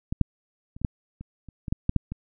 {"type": "clicks", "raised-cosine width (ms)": 5, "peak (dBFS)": [-15, -6, -29, -23, -9, -26, -30, -20, -11, -9, -7, -20], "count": 12, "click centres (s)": [0.125, 0.213, 0.765, 0.816, 0.848, 1.21, 1.487, 1.682, 1.725, 1.894, 1.963, 2.12], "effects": []}